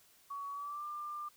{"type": "tone with pitch glide", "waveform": "sine", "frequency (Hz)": [1126, 1193], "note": ["C#6", "D6"], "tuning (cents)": [27, 27], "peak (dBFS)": -39, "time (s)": [0.3, 1.29], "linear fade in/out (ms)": 10, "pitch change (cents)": 100, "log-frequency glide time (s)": [0.52, 0.85], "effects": ["white hiss -65 dBFS RMS until 1.36 s"]}